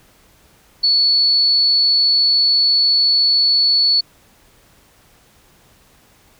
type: tone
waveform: sine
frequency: 4427 Hz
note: C#8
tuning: 3 cents flat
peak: -11 dBFS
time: 0.83-4.01 s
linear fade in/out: 10 ms
effects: pink hiss -52 dBFS RMS until 6.39 s